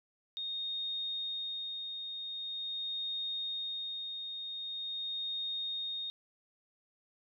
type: tone with tremolo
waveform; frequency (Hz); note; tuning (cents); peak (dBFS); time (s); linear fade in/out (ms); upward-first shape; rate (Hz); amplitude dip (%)
sine; 3700; A#7; -14; -34; 0.37-6.1; 0; sine; 0.44; 40
effects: none